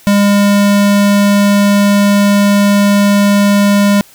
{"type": "tone", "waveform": "square", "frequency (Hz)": 202.5, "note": "G#3", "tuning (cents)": -43, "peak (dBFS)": -7, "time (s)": [0.07, 4.01], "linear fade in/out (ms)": 0, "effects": ["white hiss -42 dBFS RMS until 4.14 s"]}